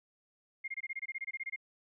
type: tone bursts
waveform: sine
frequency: 2125 Hz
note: C7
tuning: 26 cents sharp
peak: -35 dBFS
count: 15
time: 0.64-1.562 s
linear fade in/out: 10 ms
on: 40 ms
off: 23 ms
effects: none